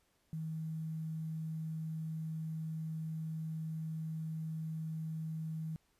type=tone with quantisation; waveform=sine; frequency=159.2 Hz; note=D#3; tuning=40 cents sharp; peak=-37 dBFS; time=0.33-5.76 s; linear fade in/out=0 ms; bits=11; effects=pink hiss -75 dBFS RMS until 5.99 s + resampled to 32000 Hz